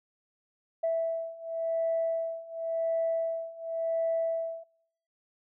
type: beating tone pair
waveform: sine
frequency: 658 / 658.92 Hz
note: E5 / E5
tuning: -3 / -1 cents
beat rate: 0.92 Hz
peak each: -31 / -29 dBFS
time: 0.83-4.64 s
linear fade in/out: 10 ms
effects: noise-tail reverb RT60 0.7 s tail -26 dB re dry + tanh soft clip ceiling -20 dBFS